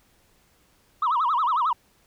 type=tone with vibrato; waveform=sine; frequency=1108.7 Hz; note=C#6; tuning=in tune; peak=-18 dBFS; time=1.02-1.73 s; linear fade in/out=5 ms; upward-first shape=sine; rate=11 Hz; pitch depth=290 cents each way; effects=tanh soft clip ceiling -17 dBFS + pink hiss -62 dBFS RMS until 2.06 s